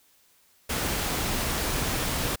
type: noise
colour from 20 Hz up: pink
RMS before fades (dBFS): -28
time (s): 0.69-2.36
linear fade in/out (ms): 10
effects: white hiss -62 dBFS RMS until 2.4 s